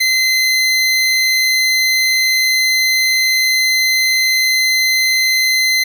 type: tone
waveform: 25% pulse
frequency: 2057 Hz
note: C7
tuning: 30 cents flat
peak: -8 dBFS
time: 0-5.84 s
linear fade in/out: 10 ms
effects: none